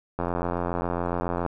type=click train; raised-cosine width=1 ms; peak=-13 dBFS; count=112; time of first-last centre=0.19-1.463 s; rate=87.2 Hz; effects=none